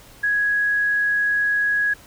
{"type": "tone", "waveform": "sine", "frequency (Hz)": 1665, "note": "G#6", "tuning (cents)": 4, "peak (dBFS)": -17, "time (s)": [0.23, 1.94], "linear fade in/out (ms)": 10, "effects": ["pink hiss -47 dBFS RMS until 2.06 s"]}